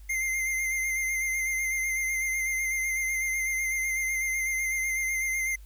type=tone with vibrato; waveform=square; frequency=2093 Hz; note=C7; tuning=in tune; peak=-27 dBFS; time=0.09-5.56 s; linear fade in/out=10 ms; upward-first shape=sine; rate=8 Hz; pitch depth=27 cents each way; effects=added 50 Hz sine -44 dBFS peak until 5.65 s + white hiss -62 dBFS RMS until 5.65 s